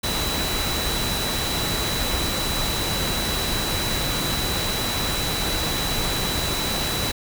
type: tone in noise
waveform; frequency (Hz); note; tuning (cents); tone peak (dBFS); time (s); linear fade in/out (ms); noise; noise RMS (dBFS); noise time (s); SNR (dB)
sine; 3951; B7; 0; -28; 0.03-7.12; 10; pink; -25; 0.03-7.12; -6
effects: none